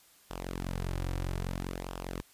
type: tone with flanger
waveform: sawtooth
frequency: 45 Hz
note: F#1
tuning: 47 cents flat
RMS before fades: -36 dBFS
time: 0.3-2.22 s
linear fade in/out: 10 ms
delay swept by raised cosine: 0.46 to 4.76 ms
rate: 0.61 Hz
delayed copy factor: -0.65
effects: white hiss -61 dBFS RMS until 2.33 s + resampled to 32000 Hz